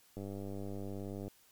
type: click train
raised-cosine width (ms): 2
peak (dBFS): -30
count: 111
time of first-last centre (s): 0.17-1.28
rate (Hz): 99.1
effects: white hiss -65 dBFS RMS until 1.51 s + MP3 96 kbps